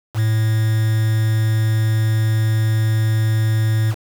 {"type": "tone with quantisation", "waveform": "triangle", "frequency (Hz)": 110, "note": "A2", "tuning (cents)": 0, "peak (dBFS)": -12, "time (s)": [0.14, 3.95], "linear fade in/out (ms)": 50, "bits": 5, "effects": []}